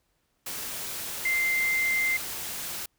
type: tone in noise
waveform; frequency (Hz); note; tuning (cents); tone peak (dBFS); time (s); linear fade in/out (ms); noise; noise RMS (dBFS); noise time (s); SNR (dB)
sine; 2087; C7; -5; -23; 1.25-2.17; 5; white; -35; 0.46-2.86; +9
effects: pink hiss -73 dBFS RMS until 2.98 s